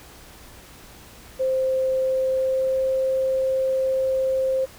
sine tone with pitch glide, 523.3 to 526.6 Hz, C5 to C5, 0 to +11 cents, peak -19 dBFS, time 1.39-4.66 s, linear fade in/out 20 ms, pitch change +11 cents, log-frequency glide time 2.27-2.81 s, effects added 59 Hz sine -53 dBFS peak until 4.78 s + pink hiss -46 dBFS RMS until 4.78 s

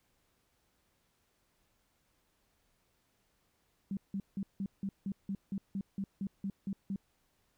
sine tone bursts, 196 Hz, G3, in tune, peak -33 dBFS, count 14, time 3.91-6.96 s, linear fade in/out 2 ms, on 60 ms, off 170 ms, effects pink hiss -75 dBFS RMS until 7.57 s

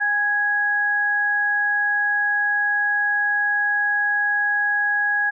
sine tone pair together, 821.3 / 1661.2 Hz, G#5 / G#6, -20 / 0 cents, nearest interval octave, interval 1220 cents, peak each -27 / -18 dBFS, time 0-5.31 s, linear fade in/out 20 ms, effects none

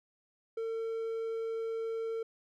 triangle tone with hard clipping, 451.9 Hz, A4, 46 cents sharp, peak -34 dBFS, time 0.57-2.23 s, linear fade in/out 5 ms, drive 6 dB, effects none

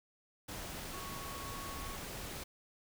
sine tone in noise, 1109 Hz, C#6, in tune, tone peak -47 dBFS, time 0.93-1.96 s, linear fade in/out 10 ms, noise pink, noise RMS -44 dBFS, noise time 0.48-2.44 s, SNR -6 dB, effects none

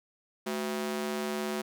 sawtooth ring-modulated tone, 293.7 Hz, D4, in tune, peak -24 dBFS, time 0.46-1.62 s, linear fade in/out 10 ms, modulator 78.5 Hz, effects none

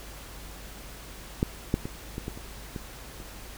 clicks, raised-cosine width 3 ms, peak -10 / -10 / -20 / -20 / -20 / -27 / -21 / -30 dBFS, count 8, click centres 1.429 / 1.741 / 1.855 / 2.181 / 2.281 / 2.375 / 2.762 / 3.202 s, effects added 50 Hz sine -45 dBFS peak until 3.57 s + pink hiss -45 dBFS RMS until 3.57 s

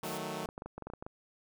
10% pulse chord, D# diminished, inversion none, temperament equal, 155.56 / 185 / 220 Hz, D#3 / F#3 / A3, 0 / 0 / 0 cents, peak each -33 dBFS, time 0.03-0.46 s, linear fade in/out 2 ms
white noise, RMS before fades -46 dBFS, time 0.04-0.18 s, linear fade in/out 10 ms
clicks, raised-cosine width 1 ms, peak -28 dBFS, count 12, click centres 0.453 / 0.489 / 0.579 / 0.621 / 0.66 / 0.78 / 0.823 / 0.87 / 0.901 / 0.936 / 1.025 / 1.065 s
effects none

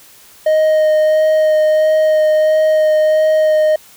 triangle tone with vibrato, 621 Hz, D#5, 3 cents flat, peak -7 dBFS, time 0.46-3.76 s, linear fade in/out 5 ms, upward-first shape sine, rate 1.5 Hz, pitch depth 10 cents each way, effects white hiss -43 dBFS RMS until 3.96 s

